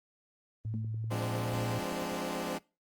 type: tone with pitch glide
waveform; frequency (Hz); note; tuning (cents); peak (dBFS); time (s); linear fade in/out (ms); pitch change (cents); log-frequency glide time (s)
sine; 110 to 115.87; A2 to A#2; 0 to -10; -33; 0.65-1.79; 5; +90; 0.93-1.46
type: click train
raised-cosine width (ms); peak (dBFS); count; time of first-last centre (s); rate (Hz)
3; -36; 16; 0.65-2.121; 10.2
type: tone with exponential decay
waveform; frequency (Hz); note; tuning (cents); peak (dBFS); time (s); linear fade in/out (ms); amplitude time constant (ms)
sine; 219.8; A3; -2; -32; 0.74-0.98; 0; 52
type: chord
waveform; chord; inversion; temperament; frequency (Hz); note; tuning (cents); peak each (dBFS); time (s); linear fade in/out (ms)
15% pulse; D half-diminished seventh; first; equal with one note detuned; 174.61 / 207.7 / 258 / 293.7; F3 / Ab3 / C4 / D4; 0 / 0 / -24 / 0; -33; 1.1-2.59; 20
effects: noise-tail reverb RT60 0.3 s tail -23 dB re dry + Opus 24 kbps